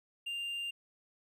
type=tone; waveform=triangle; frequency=2794 Hz; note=F7; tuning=in tune; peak=-34 dBFS; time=0.26-0.71 s; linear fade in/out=10 ms; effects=none